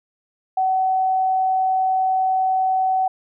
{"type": "tone", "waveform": "sine", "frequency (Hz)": 755, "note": "F#5", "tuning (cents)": 35, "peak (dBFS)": -16, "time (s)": [0.57, 3.08], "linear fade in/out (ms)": 5, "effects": []}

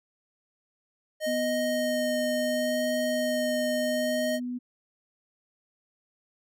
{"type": "tone with vibrato", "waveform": "square", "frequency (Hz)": 619, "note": "D#5", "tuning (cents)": -9, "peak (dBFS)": -27, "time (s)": [1.2, 4.4], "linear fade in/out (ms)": 50, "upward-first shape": "sine", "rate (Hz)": 0.71, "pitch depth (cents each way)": 10}
{"type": "tone", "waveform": "sine", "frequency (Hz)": 246.9, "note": "B3", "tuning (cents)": 0, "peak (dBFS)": -30, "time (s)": [1.26, 4.59], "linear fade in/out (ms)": 20}
{"effects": []}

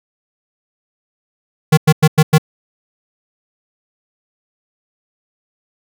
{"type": "tone bursts", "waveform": "square", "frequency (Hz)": 155.56, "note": "D#3", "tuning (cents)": 0, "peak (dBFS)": -6, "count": 5, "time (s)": [1.72, 2.382], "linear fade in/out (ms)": 10, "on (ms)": 54, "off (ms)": 98, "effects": []}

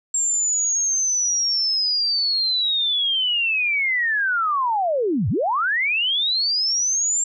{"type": "linear two-way sweep", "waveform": "sine", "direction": "down then up", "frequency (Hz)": [7459, 83.5, 7459], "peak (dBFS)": -18, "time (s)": [0.14, 7.24], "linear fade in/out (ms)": 5, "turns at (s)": 5.29, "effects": []}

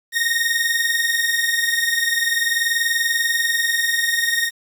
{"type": "tone pair together", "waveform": "sawtooth", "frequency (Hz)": [1844.3, 1864.7], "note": ["A#6", "A#6"], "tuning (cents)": [-19, 0], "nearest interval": "unison", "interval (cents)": 19, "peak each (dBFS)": -17, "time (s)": [0.12, 4.51], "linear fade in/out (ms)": 50, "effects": ["8-bit"]}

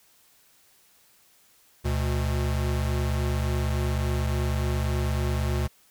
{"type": "tone pair together", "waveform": "square", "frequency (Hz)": [72.08, 121.3], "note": ["D2", "B2"], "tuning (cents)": [-32, -31], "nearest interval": "major sixth", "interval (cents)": 901, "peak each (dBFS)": [-26, -29], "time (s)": [1.84, 5.68], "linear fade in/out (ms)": 20, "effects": ["white hiss -60 dBFS RMS until 5.9 s"]}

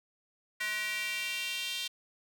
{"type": "tone with high-pass filter sweep", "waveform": "square", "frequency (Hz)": 212.1, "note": "G#3", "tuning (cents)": 37, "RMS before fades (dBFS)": -35, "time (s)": [0.6, 1.88], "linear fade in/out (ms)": 10, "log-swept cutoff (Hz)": [1900, 3300], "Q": 3.3, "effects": []}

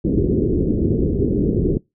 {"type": "low-pass noise", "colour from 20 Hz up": "white", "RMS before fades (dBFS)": -18, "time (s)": [0.04, 1.78], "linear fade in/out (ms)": 10, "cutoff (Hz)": 420, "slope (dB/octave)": 48, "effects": ["noise-tail reverb RT60 0.2 s tail -23 dB re dry"]}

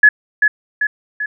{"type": "tone with echo", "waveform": "sine", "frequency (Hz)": 1700, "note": "G#6", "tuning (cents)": 40, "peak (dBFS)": -3, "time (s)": [0.03, 0.09], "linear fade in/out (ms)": 5, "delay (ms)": 390, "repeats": 3, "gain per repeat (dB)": -5, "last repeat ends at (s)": 1.26, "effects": []}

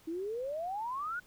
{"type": "exponential sweep", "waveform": "sine", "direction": "up", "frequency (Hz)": [314, 1500], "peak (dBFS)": -34, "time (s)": [0.07, 1.2], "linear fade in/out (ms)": 10, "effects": ["pink hiss -62 dBFS RMS until 1.26 s"]}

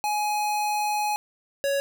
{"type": "tone pair in turn", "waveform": "square", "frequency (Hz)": [839, 557.4], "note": ["G#5", "C#5"], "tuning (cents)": [17, 9], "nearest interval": "perfect fifth", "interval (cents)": 708, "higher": "first", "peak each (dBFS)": [-24, -23], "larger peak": "second", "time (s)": [[0.04, 1.16], [1.64, 1.8]], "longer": "first", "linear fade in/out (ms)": 0, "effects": []}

